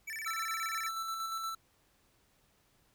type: tone with vibrato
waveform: square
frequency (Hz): 2019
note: B6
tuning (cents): +38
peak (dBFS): -39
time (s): 0.07-0.89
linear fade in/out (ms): 10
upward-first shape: square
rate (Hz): 17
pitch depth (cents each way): 220
type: tone with tremolo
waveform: square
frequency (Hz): 1328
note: E6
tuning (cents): +12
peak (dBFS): -35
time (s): 0.26-1.55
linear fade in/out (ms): 5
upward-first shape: square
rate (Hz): 8.5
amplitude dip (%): 30
effects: pink hiss -70 dBFS RMS until 2.94 s